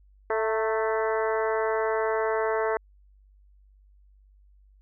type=harmonic tone with a mistuned harmonic; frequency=220 Hz; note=A3; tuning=in tune; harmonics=2 / 3 / 4 / 5 / 6 / 7 / 8 / 9; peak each=-26 / -30 / -32 / -34 / -36 / -37 / -38 / -39 dBFS; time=0.3-2.77 s; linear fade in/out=2 ms; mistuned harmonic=4; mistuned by=+34 cents; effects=added 49 Hz sine -54 dBFS peak until 4.81 s